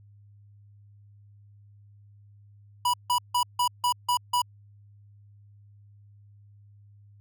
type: tone bursts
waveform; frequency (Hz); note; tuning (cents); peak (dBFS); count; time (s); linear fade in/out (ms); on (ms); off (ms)
square; 979; B5; -15; -22; 7; 2.85-4.419; 5; 87; 160
effects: added 102 Hz sine -51 dBFS peak until 7.2 s